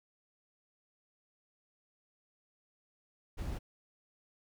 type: noise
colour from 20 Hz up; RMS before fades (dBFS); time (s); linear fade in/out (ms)
brown; -38; 3.37-3.59; 20
effects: none